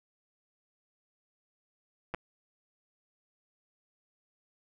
clicks, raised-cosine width 0.5 ms, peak -20 dBFS, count 2, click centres 2.14 / 2.146 s, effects none

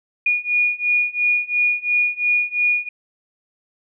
sine beating tone pair, 2444 / 2446.9 Hz, D#7 / D#7, -32 / -30 cents, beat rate 2.9 Hz, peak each -20 / -19 dBFS, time 0.26-2.89 s, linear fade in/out 5 ms, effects none

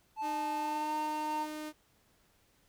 triangle tone with pitch glide, 874 to 915.3 Hz, A5 to A#5, -12 to -32 cents, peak -31 dBFS, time 0.16-1.47 s, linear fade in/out 50 ms, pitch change +80 cents, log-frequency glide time 0.55-0.94 s
sawtooth tone, 305.8 Hz, D#4, 30 cents flat, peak -35 dBFS, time 0.21-1.73 s, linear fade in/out 50 ms
effects pink hiss -69 dBFS RMS until 2.68 s

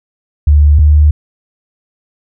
sine tone pair in turn, 73.7 / 74.9 Hz, D2 / D2, +7 / +35 cents, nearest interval unison, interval 28 cents, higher second, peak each -3 dBFS, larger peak neither, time 0.47-0.79 / 0.79-1.11 s, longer neither, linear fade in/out 5 ms, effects none

